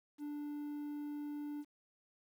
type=tone with quantisation; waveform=triangle; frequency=293.7 Hz; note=D4; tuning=in tune; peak=-38 dBFS; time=0.18-1.65 s; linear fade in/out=50 ms; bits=11; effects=none